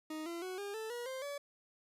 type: tone with pitch steps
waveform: 40% pulse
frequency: 311.5 / 339.7 / 370.4 / 404 / 440.5 / 480.4 / 523.9 / 571.3 Hz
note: D#4 / F4 / F#4 / G#4 / A4 / B4 / C5 / D5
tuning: +2 / -48 / +2 / -48 / +2 / -48 / +2 / -48 cents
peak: -39 dBFS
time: 0.1-1.38 s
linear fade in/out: 5 ms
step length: 160 ms
effects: resampled to 32000 Hz + 12-bit